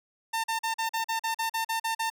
sawtooth tone bursts, 902 Hz, A5, 43 cents sharp, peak -23 dBFS, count 12, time 0.33-2.101 s, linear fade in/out 10 ms, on 110 ms, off 41 ms, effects none

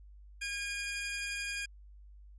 sawtooth tone pair together, 1626.5 / 2434 Hz, G#6 / D#7, -37 / -39 cents, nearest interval perfect fifth, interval 698 cents, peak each -36 / -34 dBFS, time 0.41-1.66 s, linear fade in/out 10 ms, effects added 50 Hz sine -51 dBFS peak until 2.38 s + resampled to 22050 Hz

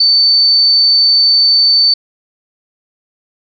sine tone, 4536 Hz, C#8, 39 cents sharp, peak -6 dBFS, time 0-1.94 s, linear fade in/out 5 ms, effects none

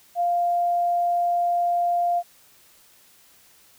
sine tone, 698 Hz, F5, 1 cent flat, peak -19 dBFS, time 0.15-2.23 s, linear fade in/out 50 ms, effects white hiss -55 dBFS RMS until 3.78 s

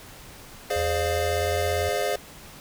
square chord, D half-diminished seventh, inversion second, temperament equal with one note detuned, 415.3 / 523.3 / 601.1 / 698.5 Hz, Ab4 / C5 / D5 / F5, 0 / 0 / +40 / 0 cents, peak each -30 dBFS, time 0.7-2.16 s, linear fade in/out 5 ms
sine tone with pitch glide, 80.6 to 85.29 Hz, E2 to F2, -38 to -40 cents, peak -29 dBFS, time 0.76-1.89 s, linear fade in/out 0 ms, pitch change +98 cents, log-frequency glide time 0.91-1.57 s
effects pink hiss -45 dBFS RMS until 2.6 s

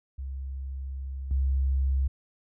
sine tone with level steps, 67 Hz, C2, 42 cents sharp, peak -32 / -22 dBFS, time 0.18-2.08 s, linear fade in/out 10 ms, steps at 1.31 s, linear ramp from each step 2 ms, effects none

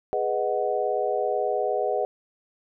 sine chord, G# minor seventh, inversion none, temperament equal, 415.3 / 493.9 / 622.3 / 740 Hz, G#4 / B4 / D#5 / F#5, 0 / 0 / 0 / 0 cents, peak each -28 dBFS, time 0.13-2.05 s, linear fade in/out 0 ms, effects none

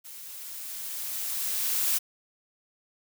blue noise with level ramp, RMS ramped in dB -44 to -25 dBFS, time 0.04-1.99 s, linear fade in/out 20 ms, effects none

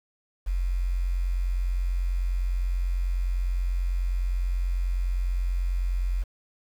sine tone with quantisation, 44.72 Hz, F1, 42 cents sharp, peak -23 dBFS, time 0.46-6.24 s, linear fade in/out 20 ms, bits 8, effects none

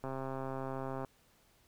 click train, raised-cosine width 1 ms, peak -26 dBFS, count 135, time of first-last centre 0.04-1.048 s, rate 133 Hz, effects pink hiss -68 dBFS RMS until 1.67 s

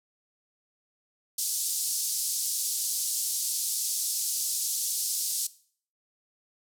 white band-pass noise, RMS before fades -30 dBFS, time 1.38-5.47 s, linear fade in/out 5 ms, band 4700 to 12000 Hz, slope 24 dB/octave, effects noise-tail reverb RT60 0.5 s tail -18 dB re dry

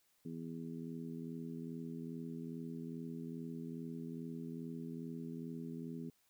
harmonic tone, 82.41 Hz, E2, in tune, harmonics 2 / 3 / 4 / 5, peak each -46 / -45 / -52 / -53 dBFS, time 0.25-6.1 s, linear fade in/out 5 ms, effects white hiss -75 dBFS RMS until 6.29 s

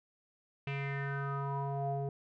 square tone with low-pass filter sweep, 139.3 Hz, C#3, 9 cents sharp, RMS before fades -36 dBFS, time 0.67-2.09 s, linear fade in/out 2 ms, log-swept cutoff 2600 to 560 Hz, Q 6, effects none

